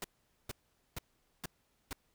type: noise bursts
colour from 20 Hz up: pink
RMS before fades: -40 dBFS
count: 5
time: 0.02-1.93 s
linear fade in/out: 2 ms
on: 22 ms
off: 450 ms
effects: pink hiss -75 dBFS RMS until 2.14 s